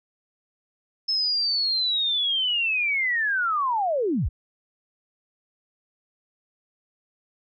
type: linear sweep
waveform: sine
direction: down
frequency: 5250 to 32.7 Hz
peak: -21 dBFS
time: 1.08-4.29 s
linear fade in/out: 10 ms
effects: none